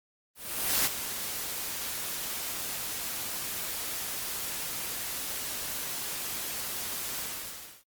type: noise with ADSR envelope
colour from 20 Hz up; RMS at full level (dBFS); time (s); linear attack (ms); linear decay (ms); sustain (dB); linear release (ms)
white; -25; 0.35-7.84; 510; 19; -10; 640
effects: Opus 32 kbps